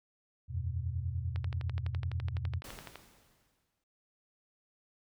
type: chord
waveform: sine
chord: E suspended second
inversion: none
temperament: equal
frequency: 82.41 / 92.5 / 123.47 Hz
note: E2 / F#2 / B2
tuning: 0 / 0 / 0 cents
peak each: -36 / -37 / -38 dBFS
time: 0.48-2.62 s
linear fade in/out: 50 ms
type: click train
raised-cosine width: 0.3 ms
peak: -27 dBFS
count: 20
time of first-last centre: 1.36-2.957 s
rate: 11.9 Hz
type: noise with exponential decay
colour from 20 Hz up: pink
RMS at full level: -46 dBFS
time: 2.64-3.84 s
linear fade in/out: 5 ms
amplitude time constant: 260 ms
effects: none